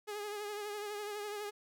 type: tone with vibrato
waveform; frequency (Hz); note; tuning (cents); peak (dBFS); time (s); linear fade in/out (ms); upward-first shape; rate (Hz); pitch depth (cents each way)
sawtooth; 415.3; G#4; 0; -35; 0.07-1.51; 20; triangle; 12; 48
effects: none